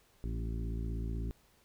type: harmonic tone with a mistuned harmonic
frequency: 56.1 Hz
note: A1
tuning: 34 cents sharp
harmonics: 1 / 2 / 3 / 4 / 5 / 6 / 7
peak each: -35 / -41 / -45 / -47 / -49 / -51 / -52 dBFS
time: 0.24-1.31 s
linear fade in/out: 0 ms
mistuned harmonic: 4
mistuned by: +27 cents
effects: pink hiss -67 dBFS RMS until 1.64 s